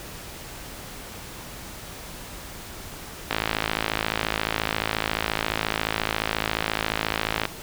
click train, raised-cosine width 0.3 ms, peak -6 dBFS, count 226, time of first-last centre 3.31-7.454 s, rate 54.3 Hz, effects pink hiss -39 dBFS RMS until 7.62 s

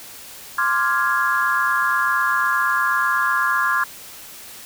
sine chord, D half-diminished seventh, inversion third, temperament equal, 1046.5 / 1174.7 / 1396.9 / 1661.2 Hz, C6 / D6 / F6 / Ab6, 0 / 0 / 0 / 0 cents, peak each -22 / -24 / -22 / -21 dBFS, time 0.58-3.84 s, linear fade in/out 5 ms, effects white hiss -39 dBFS RMS until 4.65 s

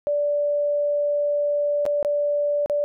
sine tone with dropouts, 583 Hz, D5, 13 cents flat, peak -19 dBFS, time 0.07-2.84 s, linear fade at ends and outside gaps 0 ms, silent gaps 1.854-1.863 / 2.028-2.048 / 2.66-2.698 s, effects none

